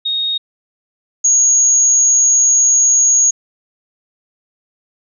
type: tone pair in turn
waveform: sine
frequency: 3729 / 6644 Hz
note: A#7 / G#8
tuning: 0 / 0 cents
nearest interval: minor seventh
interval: 1000 cents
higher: second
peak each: -15 / -8 dBFS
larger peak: second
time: 0.05-0.38 / 1.24-3.31 s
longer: second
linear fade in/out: 10 ms
effects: none